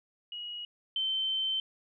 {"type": "tone pair in turn", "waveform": "sine", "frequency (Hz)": [2900, 3093], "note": ["F#7", "G7"], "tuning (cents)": [-35, -24], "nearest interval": "minor second", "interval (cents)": 111, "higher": "second", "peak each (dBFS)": [-37, -28], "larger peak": "second", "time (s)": [[0.32, 0.65], [0.96, 1.6]], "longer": "second", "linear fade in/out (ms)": 2, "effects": []}